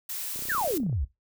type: noise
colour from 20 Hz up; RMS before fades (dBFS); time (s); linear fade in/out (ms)
blue; -34; 0.09-0.78; 5
type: click train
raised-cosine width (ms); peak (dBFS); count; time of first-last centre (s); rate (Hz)
2; -31; 19; 0.36-0.928; 31.7
type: exponential sweep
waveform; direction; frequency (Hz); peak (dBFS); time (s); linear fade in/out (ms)
sine; down; 1907 to 56; -25; 0.49-1.05; 10
effects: noise-tail reverb RT60 0.2 s tail -17 dB re dry